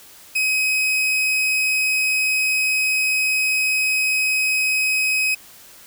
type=tone; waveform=40% pulse; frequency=2533 Hz; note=D#7; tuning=30 cents sharp; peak=-16 dBFS; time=0.35-5.35 s; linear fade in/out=10 ms; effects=white hiss -45 dBFS RMS until 5.86 s